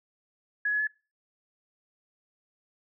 sine tone with pitch steps, 1680 / 1694 / 1716 Hz, G#6 / G#6 / A6, +19 / +34 / -44 cents, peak -24 dBFS, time 0.65-0.872 s, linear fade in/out 5 ms, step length 74 ms, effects noise-tail reverb RT60 0.3 s tail -22 dB re dry

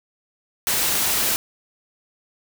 white noise, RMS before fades -21 dBFS, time 0.67-1.36 s, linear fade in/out 0 ms, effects none

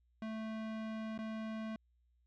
square tone with dropouts, 220 Hz, A3, in tune, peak -40 dBFS, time 0.22-1.76 s, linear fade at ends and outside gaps 2 ms, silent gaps 1.178-1.188 s, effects added 60 Hz sine -70 dBFS peak until 2.26 s + low-pass 3000 Hz 12 dB/octave

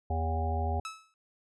harmonic tone, 80.6 Hz, E2, 38 cents flat, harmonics 1 / 3 / 5 / 7 / 9 / 10, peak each -29 / -41 / -40 / -42 / -36 / -38 dBFS, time 0.1-0.8 s, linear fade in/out 5 ms
sawtooth tone with exponential decay, 1300 Hz, E6, 24 cents flat, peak -30 dBFS, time 0.85-1.14 s, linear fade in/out 1 ms, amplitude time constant 63 ms
effects resampled to 22050 Hz

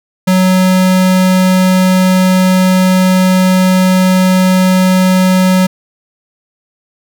square tone, 185.5 Hz, F#3, 5 cents sharp, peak -7 dBFS, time 0.27-5.67 s, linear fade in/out 10 ms, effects none

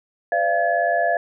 sine tone cluster, 511 / 591 / 689 / 1707 Hz, C5 / D5 / F5 / G#6, -41 / +11 / -24 / +47 cents, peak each -28 / -24 / -19 / -24 dBFS, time 0.32-1.17 s, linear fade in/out 2 ms, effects none

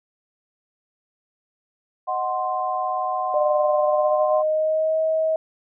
sine chord, C diminished, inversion first, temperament equal, 622.3 / 740 / 1046.5 Hz, Eb5 / Gb5 / C6, 0 / 0 / 0 cents, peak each -30 / -24 / -26 dBFS, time 2.07-4.43 s, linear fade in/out 20 ms
sine tone with pitch glide, 601 to 636.7 Hz, D5 to D#5, +40 to +40 cents, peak -18 dBFS, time 3.34-5.36 s, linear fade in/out 2 ms, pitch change +100 cents, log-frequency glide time 3.85-5 s
effects none

